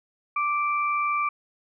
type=tone pair together; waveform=sine; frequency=1174.7 / 2341 Hz; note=D6 / D7; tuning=0 / -6 cents; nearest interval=octave; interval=1194 cents; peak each=-23 / -29 dBFS; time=0.36-1.29 s; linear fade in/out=5 ms; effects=none